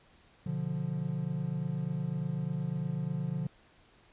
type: chord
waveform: triangle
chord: B diminished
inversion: none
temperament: equal with one note detuned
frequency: 123.47 / 146.83 / 175.12 Hz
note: B2 / D3 / F3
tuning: 0 / 0 / +5 cents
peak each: -37 / -32 / -33 dBFS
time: 0.46-3.47 s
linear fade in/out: 5 ms
effects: pink hiss -62 dBFS RMS until 4.12 s + resampled to 8000 Hz